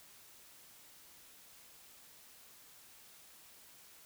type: silence
effects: white hiss -59 dBFS RMS until 4.05 s